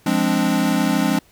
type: chord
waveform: square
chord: D half-diminished seventh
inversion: first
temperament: equal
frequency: 174.61 / 207.7 / 261.6 / 293.7 Hz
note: F3 / Ab3 / C4 / D4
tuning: 0 / 0 / 0 / 0 cents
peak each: -24 / -22 / -22 / -23 dBFS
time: 0.06-1.19 s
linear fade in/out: 5 ms
effects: pink hiss -54 dBFS RMS until 1.31 s